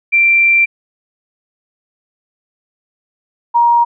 sine tone pair in turn, 2357 / 944.6 Hz, D7 / A#5, +6 / +23 cents, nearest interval octave + major third, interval 1583 cents, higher first, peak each -7 dBFS, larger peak neither, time 0.12-0.66 / 3.54-3.85 s, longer first, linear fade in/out 20 ms, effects none

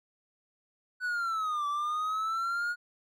triangle linear two-way sweep, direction down then up, 1500 to 1154 to 1445 Hz, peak -27 dBFS, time 1-2.76 s, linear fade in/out 50 ms, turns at 1.67 s, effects none

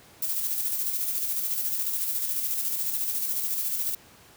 violet noise with tremolo, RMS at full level -27 dBFS, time 0.22-3.95 s, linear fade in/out 5 ms, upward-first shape square, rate 14 Hz, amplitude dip 35%, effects pink hiss -53 dBFS RMS until 4.36 s + high-pass 80 Hz 12 dB/octave

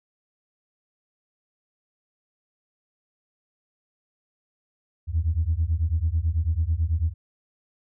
sine beating tone pair, 77 / 86.1 Hz, D#2 / F2, -17 / -24 cents, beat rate 9.1 Hz, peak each -23 dBFS, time 5.07-7.14 s, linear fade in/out 50 ms, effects tanh soft clip ceiling -14 dBFS

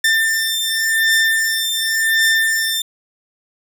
sawtooth beating tone pair, 1791 / 1791.9 Hz, A6 / A6, +30 / +31 cents, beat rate 0.9 Hz, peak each -14 dBFS, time 0.04-2.82 s, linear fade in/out 5 ms, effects none

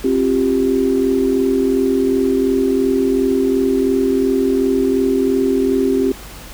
sine chord, C suspended fourth, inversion none, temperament equal with one note detuned, 265.6 / 349.2 / 392 Hz, C4 / F4 / G4, +26 / 0 / 0 cents, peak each -16 / -21 / -16 dBFS, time 0.04-6.12 s, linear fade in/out 5 ms, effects added 50 Hz sine -36 dBFS peak until 6.53 s + pink hiss -36 dBFS RMS until 6.53 s

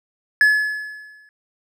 triangle tone with exponential decay, 1709 Hz, G#6, 49 cents sharp, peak -7 dBFS, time 0.41-1.29 s, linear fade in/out 1 ms, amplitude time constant 190 ms, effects none

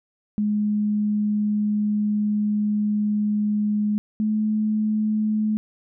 sine tone pair in turn, 209.4 / 214.5 Hz, G#3 / A3, +15 / -44 cents, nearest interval unison, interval 41 cents, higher second, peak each -19 dBFS, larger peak neither, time 0.38-3.98 / 4.2-5.57 s, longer first, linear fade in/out 0 ms, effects none

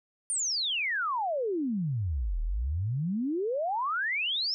sine exponential two-way sweep, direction down then up, 9397 to 36.92 to 5460 Hz, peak -27 dBFS, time 0.3-4.54 s, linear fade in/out 0 ms, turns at 2.41 s, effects none

